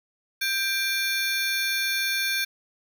25% pulse ring-modulated tone, 1975.5 Hz, B6, in tune, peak -17 dBFS, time 0.41-2.45 s, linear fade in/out 10 ms, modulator 393 Hz, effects none

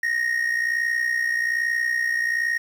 triangle tone with amplitude modulation, 1864.7 Hz, A#6, in tune, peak -16 dBFS, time 0.03-2.58 s, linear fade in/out 5 ms, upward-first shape sine, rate 61.2 Hz, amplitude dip 65%, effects 8-bit

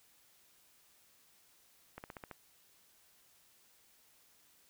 slowing click train, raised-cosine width 0.5 ms, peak -30 dBFS, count 6, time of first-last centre 1.98-2.313 s, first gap 59 ms, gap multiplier 1.06, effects white hiss -67 dBFS RMS until 4.69 s

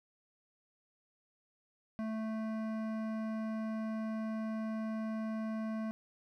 sine tone with hard clipping, 220 Hz, A3, in tune, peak -37 dBFS, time 1.99-5.91 s, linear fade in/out 0 ms, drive 14 dB, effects none

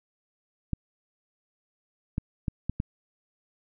clicks, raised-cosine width 5 ms, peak -15 dBFS, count 5, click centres 0.733 / 2.181 / 2.482 / 2.696 / 2.801 s, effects none

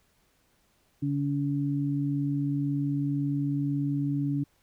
sine tone pair together, 141.9 / 283.8 Hz, C#3 / C#4, +41 / +41 cents, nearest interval octave, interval 1200 cents, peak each -28 dBFS, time 1.02-4.44 s, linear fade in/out 10 ms, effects pink hiss -68 dBFS RMS until 4.62 s

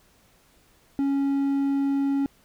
triangle tone, 277.2 Hz, C#4, in tune, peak -19 dBFS, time 0.99-2.26 s, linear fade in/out 0 ms, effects pink hiss -60 dBFS RMS until 2.44 s

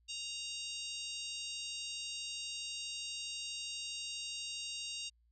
harmonic tone, 932.3 Hz, A#5, in tune, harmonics 3 / 4 / 5 / 6 / 7 / 8 / 9, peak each -44 / -46 / -48 / -50 / -51 / -52 / -53 dBFS, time 0.08-5.1 s, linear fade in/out 20 ms, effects added 58 Hz sine -68 dBFS peak until 5.31 s

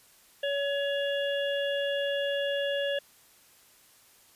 harmonic tone, 563 Hz, C#5, 27 cents sharp, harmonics 1 / 3 / 5 / 6, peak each -28 / -35 / -37 / -39 dBFS, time 0.43-2.99 s, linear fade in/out 5 ms, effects white hiss -59 dBFS RMS until 4.35 s + resampled to 32000 Hz

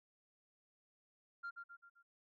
sine tone with echo, 1392 Hz, F6, 6 cents flat, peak -40 dBFS, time 1.43-1.51 s, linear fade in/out 20 ms, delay 130 ms, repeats 4, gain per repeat -6 dB, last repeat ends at 2.03 s, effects tanh soft clip ceiling -40 dBFS

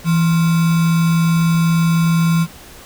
sine tone with sample-and-hold, 166.2 Hz, E3, 15 cents sharp, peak -11 dBFS, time 0.04-2.47 s, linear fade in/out 50 ms, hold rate 1225 Hz, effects pink hiss -39 dBFS RMS until 2.85 s

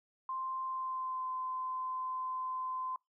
sine tone with pitch glide, 1046.5 to 1030.3 Hz, C6 to C6, 0 to -27 cents, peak -35 dBFS, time 0.29-2.96 s, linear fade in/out 2 ms, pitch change -27 cents, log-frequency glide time 0.64-1.29 s, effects noise-tail reverb RT60 0.2 s tail -26 dB re dry

